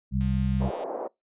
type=harmonic tone; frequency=65.4 Hz; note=C2; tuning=in tune; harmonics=1 / 2 / 3; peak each=-27 / -27 / -27 dBFS; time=0.11-0.71 s; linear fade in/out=50 ms
type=click train; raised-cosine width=0.2 ms; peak=-31 dBFS; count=112; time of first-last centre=0.21-0.837 s; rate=177 Hz
type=band-pass noise; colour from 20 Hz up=pink; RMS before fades=-33 dBFS; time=0.6-1.08 s; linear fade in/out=10 ms; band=420 to 770 Hz; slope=24 dB/octave
effects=noise-tail reverb RT60 0.2 s tail -26 dB re dry + resampled to 8000 Hz